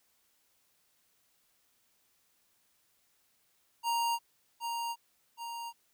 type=tone with echo; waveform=square; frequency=934 Hz; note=A#5; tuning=3 cents sharp; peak=-29 dBFS; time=3.83-4.19 s; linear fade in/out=50 ms; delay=770 ms; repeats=2; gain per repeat=-5 dB; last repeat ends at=5.73 s; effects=white hiss -72 dBFS RMS until 5.93 s